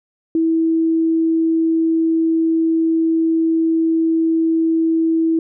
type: tone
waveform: sine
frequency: 325.7 Hz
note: E4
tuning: 21 cents flat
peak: -13 dBFS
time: 0.35-5.39 s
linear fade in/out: 2 ms
effects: none